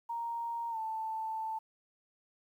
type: tone with pitch glide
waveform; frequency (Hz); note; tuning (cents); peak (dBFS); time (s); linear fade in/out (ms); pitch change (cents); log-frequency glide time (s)
sine; 932.3 to 883.5; A#5 to A5; 0 to +7; -34; 0.09-1.59; 10; -93; 0.7-0.78
effects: 11-bit